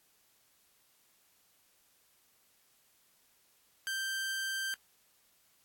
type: tone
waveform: sawtooth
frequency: 1568 Hz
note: G6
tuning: in tune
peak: -30 dBFS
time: 3.87-4.74 s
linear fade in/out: 0 ms
effects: white hiss -69 dBFS RMS until 5.64 s + AAC 64 kbps